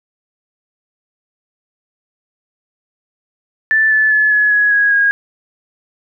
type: tone with pitch steps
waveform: sine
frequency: 1760 / 1738.8 / 1717.8 / 1697.1 / 1676.6 / 1656.4 / 1636.5 Hz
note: A6 / A6 / A6 / G#6 / G#6 / G#6 / G#6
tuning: 0 / -21 / -42 / +37 / +16 / -5 / -26 cents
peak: -9 dBFS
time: 3.71-5.11 s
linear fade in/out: 0 ms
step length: 200 ms
effects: none